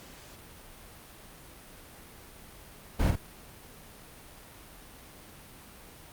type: noise with echo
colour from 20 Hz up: brown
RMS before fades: -25 dBFS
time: 2.99-3.11 s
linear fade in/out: 10 ms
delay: 49 ms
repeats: 1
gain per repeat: -5 dB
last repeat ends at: 3.159 s
effects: pink hiss -50 dBFS RMS until 6.12 s + Opus 48 kbps